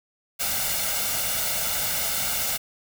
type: noise with comb filter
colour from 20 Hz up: white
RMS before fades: -26 dBFS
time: 0.39-2.58 s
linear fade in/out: 20 ms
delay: 1.4 ms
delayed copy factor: +0.65
effects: none